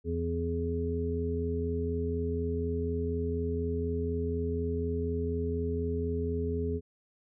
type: harmonic tone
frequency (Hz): 84.1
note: E2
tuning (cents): +35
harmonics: 1 / 2 / 3 / 5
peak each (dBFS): -32 / -39 / -36 / -33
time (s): 0.04-6.81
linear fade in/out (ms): 50
effects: none